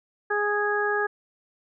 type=harmonic tone; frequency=414.4 Hz; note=G#4; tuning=4 cents flat; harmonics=1 / 2 / 3 / 4; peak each=-26 / -30 / -31 / -26 dBFS; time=0.3-1.07 s; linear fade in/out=10 ms; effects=none